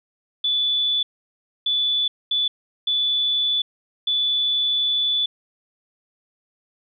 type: tone bursts at uneven times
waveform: sine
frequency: 3468 Hz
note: A7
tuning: 26 cents flat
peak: -18 dBFS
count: 5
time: 0.44-1.03 / 1.66-2.08 / 2.31-2.48 / 2.87-3.62 / 4.07-5.26 s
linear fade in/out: 5 ms
effects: none